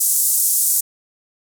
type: band-pass noise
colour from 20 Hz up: white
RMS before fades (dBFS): -17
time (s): 0-0.81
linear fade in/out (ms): 10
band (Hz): 7300 to 13000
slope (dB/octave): 24
effects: none